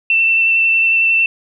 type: tone with vibrato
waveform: sine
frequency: 2680 Hz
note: E7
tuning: 28 cents sharp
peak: -10 dBFS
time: 0.1-1.26 s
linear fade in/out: 2 ms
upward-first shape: sine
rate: 11 Hz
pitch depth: 12 cents each way
effects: none